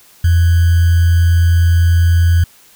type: tone with sample-and-hold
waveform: sine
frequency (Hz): 85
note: F2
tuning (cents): -46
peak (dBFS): -7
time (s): 0.24-2.44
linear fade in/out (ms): 5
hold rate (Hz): 1575
effects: white hiss -46 dBFS RMS until 2.75 s